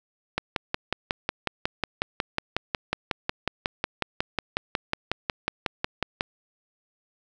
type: click train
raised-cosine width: 0.3 ms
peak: -8 dBFS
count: 33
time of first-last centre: 0.38-6.209 s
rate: 5.49 Hz
effects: none